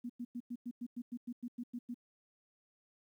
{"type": "tone bursts", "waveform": "sine", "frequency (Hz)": 241.6, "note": "B3", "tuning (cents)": -38, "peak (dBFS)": -38, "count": 13, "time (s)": [0.04, 1.944], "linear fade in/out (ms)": 10, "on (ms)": 56, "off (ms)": 98, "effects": ["12-bit"]}